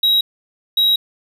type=tone pair in turn; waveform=triangle; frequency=3835 / 3835 Hz; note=A#7 / A#7; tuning=+48 / +48 cents; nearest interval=unison; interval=0 cents; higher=neither; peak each=-10 dBFS; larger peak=neither; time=0.03-0.21 / 0.77-0.96 s; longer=second; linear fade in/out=5 ms; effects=none